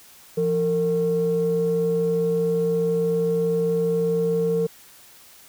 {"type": "tone pair together", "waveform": "sine", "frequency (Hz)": [171.06, 456.2], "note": ["F3", "A#4"], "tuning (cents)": [-36, -37], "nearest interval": "octave + perfect fourth", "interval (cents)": 1699, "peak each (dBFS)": [-24, -19], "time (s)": [0.37, 4.67], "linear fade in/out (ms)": 10, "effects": ["tanh soft clip ceiling -13 dBFS", "white hiss -49 dBFS RMS until 5.48 s"]}